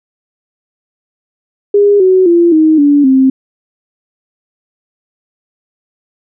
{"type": "tone with pitch steps", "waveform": "sine", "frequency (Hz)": [407.4, 373.6, 342.6, 314.1, 288.1, 264.2], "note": ["G#4", "F#4", "F4", "D#4", "D4", "C4"], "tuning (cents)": [-33, 17, -33, 16, -33, 17], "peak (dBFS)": -4, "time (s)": [1.74, 3.3], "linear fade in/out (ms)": 5, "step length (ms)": 260, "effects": []}